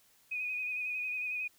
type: tone with vibrato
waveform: sine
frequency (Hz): 2489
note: D#7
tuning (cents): 0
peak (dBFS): -33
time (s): 0.31-1.48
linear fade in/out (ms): 10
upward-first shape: sine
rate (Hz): 11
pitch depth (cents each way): 32
effects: white hiss -66 dBFS RMS until 1.58 s